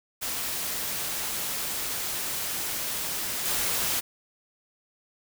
white noise with level steps, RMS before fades -31 / -27 dBFS, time 0.21-4.01 s, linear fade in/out 20 ms, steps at 3.45 s, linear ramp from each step 10 ms, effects none

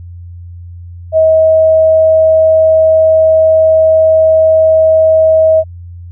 sine tone, 637 Hz, D#5, 41 cents sharp, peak -4 dBFS, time 1.12-5.64 s, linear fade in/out 50 ms, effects added 87 Hz sine -26 dBFS peak until 6.11 s

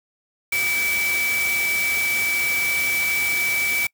sine tone in noise, 2301 Hz, D7, 36 cents flat, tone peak -20 dBFS, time 0.52-3.87 s, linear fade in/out 5 ms, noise white, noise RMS -28 dBFS, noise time 0.52-3.87 s, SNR +5 dB, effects noise-tail reverb RT60 0.1 s tail -25 dB re dry

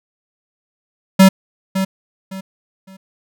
square tone with echo, 191.1 Hz, G3, 44 cents flat, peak -5 dBFS, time 1.19-1.29 s, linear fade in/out 10 ms, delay 560 ms, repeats 3, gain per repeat -11 dB, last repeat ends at 2.97 s, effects none

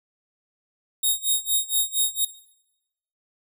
5% pulse tone with tremolo, 3729 Hz, A#7, in tune, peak -10 dBFS, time 1.03-2.25 s, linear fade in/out 5 ms, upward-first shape sine, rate 4.3 Hz, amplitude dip 95%, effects noise-tail reverb RT60 0.9 s tail -18 dB re dry

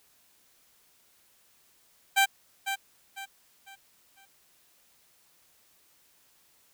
15% pulse tone with echo, 784 Hz, G5, in tune, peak -13 dBFS, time 2.16-2.26 s, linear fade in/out 20 ms, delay 500 ms, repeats 4, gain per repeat -9 dB, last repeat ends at 4.26 s, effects white hiss -64 dBFS RMS until 6.73 s

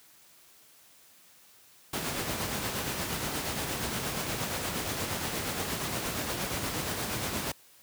pink noise with tremolo, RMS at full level -31 dBFS, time 1.93-7.52 s, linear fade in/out 5 ms, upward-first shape sine, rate 8.5 Hz, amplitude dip 35%, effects white hiss -58 dBFS RMS until 7.82 s + high-pass 80 Hz 12 dB/octave

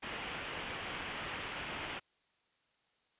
white low-pass noise, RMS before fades -42 dBFS, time 0.02-2 s, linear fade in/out 20 ms, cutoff 3200 Hz, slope 48 dB/octave, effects white hiss -75 dBFS RMS until 3.19 s + resampled to 8000 Hz

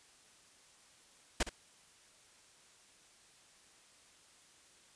pink noise with echo, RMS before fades -30 dBFS, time 1.4-1.43 s, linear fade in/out 5 ms, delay 64 ms, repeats 1, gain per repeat -12 dB, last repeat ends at 1.494 s, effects white hiss -63 dBFS RMS until 4.95 s + resampled to 22050 Hz

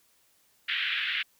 white band-pass noise, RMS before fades -30 dBFS, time 0.68-1.23 s, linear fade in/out 10 ms, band 1500 to 3400 Hz, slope 48 dB/octave, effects white hiss -66 dBFS RMS until 1.39 s

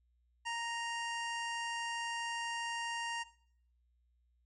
harmonic tone, 932.3 Hz, A#5, in tune, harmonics 1 / 2 / 3 / 5 / 6 / 7 / 8 / 9 / 10, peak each -39 / -42 / -42 / -54 / -52 / -57 / -53 / -63 / -58 dBFS, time 0.45-3.24 s, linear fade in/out 20 ms, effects noise-tail reverb RT60 0.6 s tail -18 dB re dry + added 60 Hz sine -70 dBFS peak until 4.45 s

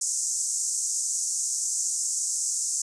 pink band-pass noise, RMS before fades -28 dBFS, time 0.01-2.82 s, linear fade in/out 5 ms, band 6200 to 8500 Hz, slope 48 dB/octave, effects none

